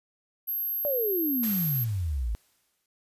sine tone, 12544 Hz, G9, in tune, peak -27 dBFS, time 0.47-1.85 s, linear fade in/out 20 ms
sine exponential sweep, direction down, 602 to 51.4 Hz, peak -26 dBFS, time 0.85-2.35 s, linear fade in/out 0 ms
white noise with exponential decay, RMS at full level -37 dBFS, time 1.43-2.86 s, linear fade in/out 2 ms, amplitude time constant 310 ms
effects resampled to 32000 Hz

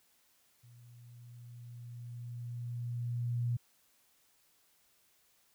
sine tone with level ramp, 120 Hz, B2, 49 cents flat, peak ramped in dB -55 to -29 dBFS, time 0.63-3.57 s, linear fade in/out 10 ms, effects white hiss -70 dBFS RMS until 5.54 s

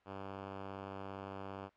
5% pulse tone, 97.5 Hz, G2, 9 cents flat, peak -32 dBFS, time 0.05-1.7 s, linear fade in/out 50 ms, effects white hiss -70 dBFS RMS until 1.76 s + low-pass 2000 Hz 12 dB/octave

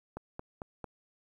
click train, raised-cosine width 1 ms, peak -25 dBFS, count 4, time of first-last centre 0.17-0.843 s, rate 4.46 Hz, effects 10-bit

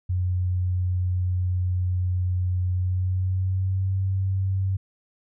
sine tone with pitch glide, 90.8 to 95.65 Hz, F#2 to G2, -32 to -42 cents, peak -21 dBFS, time 0.09-4.77 s, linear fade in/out 10 ms, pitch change +90 cents, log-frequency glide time 2.69-3.95 s, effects none

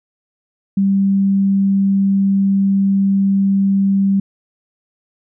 sine tone, 196 Hz, G3, in tune, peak -11 dBFS, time 0.77-4.2 s, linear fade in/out 5 ms, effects none

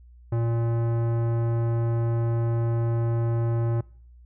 sine tone with tanh clipping, 116.2 Hz, A#2, 5 cents flat, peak -24 dBFS, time 0.32-3.81 s, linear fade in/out 5 ms, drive 17 dB, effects noise-tail reverb RT60 0.6 s tail -24 dB re dry + added 60 Hz sine -47 dBFS peak until 4.25 s

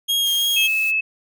40% pulse tone with vibrato, 3252 Hz, G#7, 37 cents flat, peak -16 dBFS, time 0.08-0.68 s, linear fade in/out 20 ms, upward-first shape sine, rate 3.1 Hz, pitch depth 12 cents each way
blue noise, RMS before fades -35 dBFS, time 0.25-0.92 s, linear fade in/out 20 ms
sine tone, 2600 Hz, E7, 24 cents flat, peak -17 dBFS, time 0.56-1.01 s, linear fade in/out 10 ms
effects none

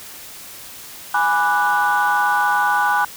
sine chord, G# half-diminished seventh, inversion none, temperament equal with one note detuned, 827.7 / 987.8 / 1174.7 / 1480 Hz, G#5 / B5 / D6 / F#6, -6 / 0 / 0 / 0 cents, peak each -18 / -20 / -22 / -18 dBFS, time 1.14-3.05 s, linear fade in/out 5 ms, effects tanh soft clip ceiling -8 dBFS + white hiss -37 dBFS RMS until 3.16 s

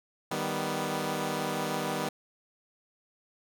10% pulse chord, Eb augmented, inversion none, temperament equal, 155.56 / 196 / 246.9 Hz, Eb3 / G3 / B3, 0 / 0 / 0 cents, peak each -26 dBFS, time 0.31-2.09 s, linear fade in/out 5 ms, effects none

